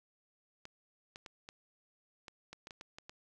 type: clicks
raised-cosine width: 0.2 ms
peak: -30 dBFS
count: 11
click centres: 0.654 / 1.159 / 1.262 / 1.489 / 2.282 / 2.53 / 2.671 / 2.708 / 2.811 / 2.985 / 3.095 s
effects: none